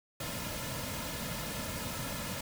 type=noise with comb filter; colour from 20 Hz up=pink; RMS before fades=-38 dBFS; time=0.2-2.41 s; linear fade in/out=5 ms; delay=2.6 ms; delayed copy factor=-0.65; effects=none